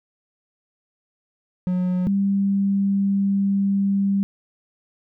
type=tone pair in turn; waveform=triangle / sine; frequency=181.4 / 197.61 Hz; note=F#3 / G3; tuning=-34 / +14 cents; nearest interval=minor second; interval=148 cents; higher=second; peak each=-17 dBFS; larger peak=neither; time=1.67-2.07 / 2.07-4.23 s; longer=second; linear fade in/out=0 ms; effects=none